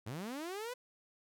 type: linear sweep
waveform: sawtooth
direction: up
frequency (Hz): 96.3 to 510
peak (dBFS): -36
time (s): 0.06-0.74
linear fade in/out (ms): 10
effects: none